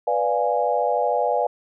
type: chord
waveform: sine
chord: B diminished seventh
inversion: none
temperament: equal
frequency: 493.9 / 587.3 / 698.5 / 830.6 Hz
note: B4 / D5 / F5 / Ab5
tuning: 0 / 0 / 0 / 0 cents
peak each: -24 dBFS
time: 0.07-1.47 s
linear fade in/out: 5 ms
effects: none